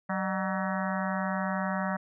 harmonic tone with a mistuned harmonic, 188.8 Hz, F#3, 35 cents sharp, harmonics 1 / 3 / 4 / 5 / 6 / 7 / 8 / 9 / 10, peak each -31 / -36 / -37 / -38 / -39 / -39 / -40 / -41 / -41 dBFS, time 0.09-1.97 s, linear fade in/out 10 ms, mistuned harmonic 3, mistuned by +100 cents, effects none

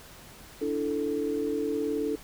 sine chord, D suspended second, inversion none, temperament equal with one note detuned, 290.5 / 329.6 / 440 Hz, D4 / E4 / A4, -19 / 0 / 0 cents, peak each -31 / -34 / -29 dBFS, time 0.61-2.16 s, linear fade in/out 10 ms, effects pink hiss -49 dBFS RMS until 2.23 s

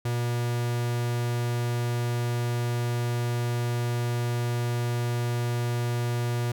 45% pulse tone, 120 Hz, B2, 49 cents flat, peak -25 dBFS, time 0.05-6.52 s, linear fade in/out 5 ms, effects none

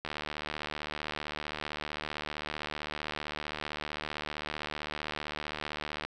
click train, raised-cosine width 0.3 ms, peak -19 dBFS, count 454, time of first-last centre 0.05-6.05 s, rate 75.5 Hz, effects none

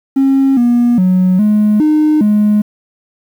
triangle tone with pitch steps, 270.6 / 240.2 / 184.1 / 210.9 / 305.7 / 209.7 Hz, C#4 / B3 / F#3 / G#3 / D#4 / G#3, -42 / -48 / -8 / +27 / -30 / +17 cents, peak -4 dBFS, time 0.16-2.62 s, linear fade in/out 10 ms, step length 410 ms, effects tanh soft clip ceiling -3 dBFS + 7-bit

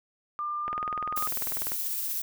sine tone with pitch glide, 1195 to 1234.3 Hz, D6 to D#6, +30 to -14 cents, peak -29 dBFS, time 0.39-1.27 s, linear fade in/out 0 ms, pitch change +56 cents, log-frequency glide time 0.63-0.81 s
click train, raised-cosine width 0.5 ms, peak -21 dBFS, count 22, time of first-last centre 0.68-1.72 s, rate 20.2 Hz
violet noise with tremolo, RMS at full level -30 dBFS, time 1.16-2.22 s, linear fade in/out 5 ms, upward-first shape triangle, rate 16 Hz, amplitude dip 30%
effects none

